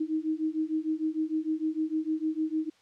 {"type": "beating tone pair", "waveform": "sine", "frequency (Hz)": [311.1, 317.7], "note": ["D#4", "D#4"], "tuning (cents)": [0, 36], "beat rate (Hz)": 6.6, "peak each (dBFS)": -30, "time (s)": [0, 2.7], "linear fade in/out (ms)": 10, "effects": ["white hiss -63 dBFS RMS until 2.81 s", "low-pass 5000 Hz 12 dB/octave"]}